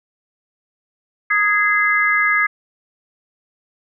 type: chord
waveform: sine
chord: Ab major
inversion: second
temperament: equal with one note detuned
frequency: 1244.5 / 1661.2 / 2061 Hz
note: Eb6 / Ab6 / C7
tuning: 0 / 0 / -27 cents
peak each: -20 / -17 / -17 dBFS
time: 1.3-2.47 s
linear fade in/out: 10 ms
effects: none